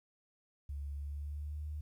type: tone with pitch glide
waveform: sine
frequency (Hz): 71.1 to 75.28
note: C#2 to D2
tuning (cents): +45 to +43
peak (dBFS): -38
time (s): 0.69-1.81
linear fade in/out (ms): 5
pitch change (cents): +98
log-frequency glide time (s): 0.93-1.67
effects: 12-bit